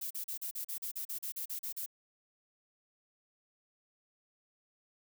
violet noise bursts, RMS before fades -39 dBFS, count 14, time 0.01-1.862 s, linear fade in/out 10 ms, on 97 ms, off 38 ms, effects none

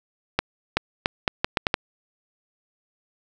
accelerating click train, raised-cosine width 0.3 ms, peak -3 dBFS, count 8, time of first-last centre 0.39-1.741 s, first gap 380 ms, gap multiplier 0.76, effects none

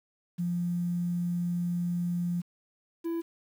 sine / triangle tone pair in turn, 174.61 / 333.7 Hz, F3 / E4, 0 / +21 cents, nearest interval major seventh, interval 1121 cents, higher second, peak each -27 dBFS, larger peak neither, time 0.38-2.42 / 3.04-3.22 s, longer first, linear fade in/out 20 ms, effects 9-bit

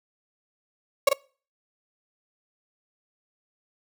35% pulse tone with echo, 554.4 Hz, C#5, in tune, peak -12 dBFS, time 1.07-1.09 s, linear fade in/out 5 ms, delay 42 ms, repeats 1, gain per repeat -4 dB, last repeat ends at 1.132 s, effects noise-tail reverb RT60 0.4 s tail -24 dB re dry

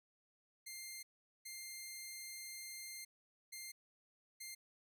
10% pulse tone bursts at uneven times, 2104 Hz, C7, 9 cents sharp, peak -38 dBFS, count 4, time 0.66-1.03 / 1.45-3.05 / 3.52-3.72 / 4.4-4.55 s, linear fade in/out 10 ms, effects none

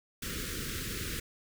pink band-stop noise, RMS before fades -37 dBFS, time 0.22-1.2 s, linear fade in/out 5 ms, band 480 to 1300 Hz, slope 48 dB/octave, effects none

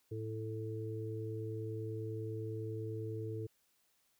harmonic tone, 110 Hz, A2, in tune, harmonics 1 / 3 / 4, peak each -40 / -46 / -43 dBFS, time 0.11-3.47 s, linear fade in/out 10 ms, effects white hiss -75 dBFS RMS until 4.19 s

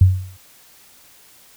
sine tone with exponential decay, 93 Hz, F#2, 9 cents sharp, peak -4 dBFS, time 0.01-0.37 s, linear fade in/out 5 ms, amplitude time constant 78 ms, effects white hiss -49 dBFS RMS until 1.56 s

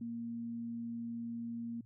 sine tone, 233.1 Hz, A#3, in tune, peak -38 dBFS, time 0.01-1.81 s, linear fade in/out 5 ms, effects added 114 Hz sine -56 dBFS peak until 1.85 s

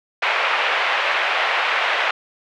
white band-pass noise, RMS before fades -20 dBFS, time 0.22-2.11 s, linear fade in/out 5 ms, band 550 to 2700 Hz, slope 24 dB/octave, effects none

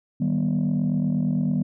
sine chord, Eb augmented, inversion none, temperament just, 155.56 / 194.45 / 243.1 Hz, Eb3 / G3 / B3, 0 / -14 / -27 cents, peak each -23 dBFS, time 0.2-1.63 s, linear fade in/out 10 ms, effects tanh soft clip ceiling -16 dBFS

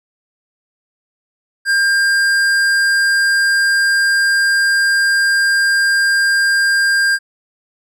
sine tone with tanh clipping, 1600 Hz, G6, 35 cents sharp, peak -13 dBFS, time 1.65-7.19 s, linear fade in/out 50 ms, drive 15 dB, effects none

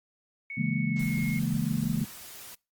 sine tone with pitch glide, 2217 to 2160 Hz, C#7 to C#7, 0 to -45 cents, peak -35 dBFS, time 0.5-1.39 s, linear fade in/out 2 ms, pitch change -45 cents, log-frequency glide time 0.8-1.19 s
sine chord, A# half-diminished seventh, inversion first, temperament equal, 138.59 / 164.81 / 207.7 / 233.1 Hz, C#3 / E3 / G#3 / A#3, 0 / 0 / 0 / 0 cents, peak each -31 dBFS, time 0.57-2.05 s, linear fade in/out 10 ms
white noise, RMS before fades -45 dBFS, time 0.96-2.55 s, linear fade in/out 5 ms
effects noise-tail reverb RT60 0.3 s tail -25 dB re dry + Opus 24 kbps

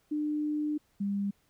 sine tone pair in turn, 300 / 200.2 Hz, D4 / G3, +37 / +37 cents, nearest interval perfect fifth, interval 700 cents, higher first, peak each -28 dBFS, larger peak neither, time 0.11-0.78 / 1-1.31 s, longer first, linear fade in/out 10 ms, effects pink hiss -70 dBFS RMS until 1.49 s

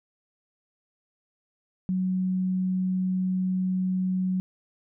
sine tone, 185.5 Hz, F#3, 5 cents sharp, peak -23 dBFS, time 1.89-4.4 s, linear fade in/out 0 ms, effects none

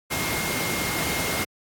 sine tone in noise, 2133 Hz, C7, 33 cents sharp, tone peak -31 dBFS, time 0.1-1.45 s, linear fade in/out 20 ms, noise pink, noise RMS -26 dBFS, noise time 0.1-1.45 s, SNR -8 dB, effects high-pass 100 Hz 12 dB/octave + AAC 64 kbps

